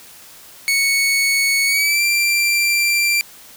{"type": "tone with pitch glide", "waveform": "sawtooth", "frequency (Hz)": [2216, 2361], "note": ["C#7", "D7"], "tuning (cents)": [-1, 9], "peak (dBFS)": -11, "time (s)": [0.68, 3.21], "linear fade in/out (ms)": 0, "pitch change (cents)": 110, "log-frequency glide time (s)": [1.66, 2.03], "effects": ["white hiss -42 dBFS RMS until 3.56 s"]}